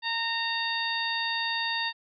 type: harmonic tone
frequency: 920 Hz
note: A#5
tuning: 23 cents flat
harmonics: 1 / 2 / 3 / 4 / 5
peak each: -33 / -31 / -35 / -32 / -35 dBFS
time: 0.02-1.93 s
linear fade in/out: 50 ms
effects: MP3 64 kbps